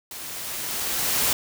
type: noise with level ramp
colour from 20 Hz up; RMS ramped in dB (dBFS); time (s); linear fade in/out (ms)
white; -37 to -21; 0.11-1.33; 2
effects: none